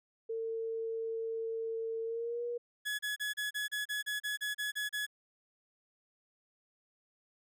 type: tone with pitch glide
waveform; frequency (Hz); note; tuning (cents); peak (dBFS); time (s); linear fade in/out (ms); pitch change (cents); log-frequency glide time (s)
sine; 451.7 to 478.3; A4 to A#4; +45 to +44; -34; 0.29-2.58; 10; +99; 2.03-2.43
type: tone bursts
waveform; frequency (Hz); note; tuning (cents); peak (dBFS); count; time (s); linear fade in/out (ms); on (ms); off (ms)
30% pulse; 1692; G#6; +32; -31; 13; 2.85-5.066; 20; 140; 33
effects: none